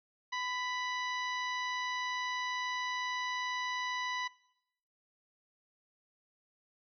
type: harmonic tone with a mistuned harmonic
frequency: 987.8 Hz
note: B5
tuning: in tune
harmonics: 1 / 2 / 3 / 4 / 5 / 6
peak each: -37 / -38 / -45 / -44 / -52 / -51 dBFS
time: 0.32-4.28 s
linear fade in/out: 10 ms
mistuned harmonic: 1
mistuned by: +26 cents
effects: noise-tail reverb RT60 0.8 s tail -22 dB re dry